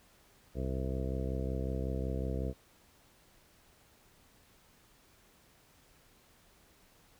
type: harmonic tone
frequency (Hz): 65.41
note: C2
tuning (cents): 0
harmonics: 1 / 2 / 3 / 4 / 5 / 6 / 7 / 8 / 10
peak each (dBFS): -35 / -39 / -42 / -44 / -45 / -47 / -43 / -45 / -49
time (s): 0.54-2.54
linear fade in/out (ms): 50
effects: pink hiss -64 dBFS RMS until 7.19 s